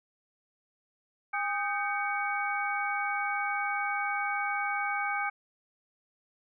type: tone cluster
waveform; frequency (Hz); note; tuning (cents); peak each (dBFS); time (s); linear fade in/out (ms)
sine; 812 / 1239 / 1551 / 2245; G#5 / D#6 / G6 / C#7; -39 / -8 / -19 / +21; -33 / -35 / -34 / -34; 1.33-5.3; 10
effects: none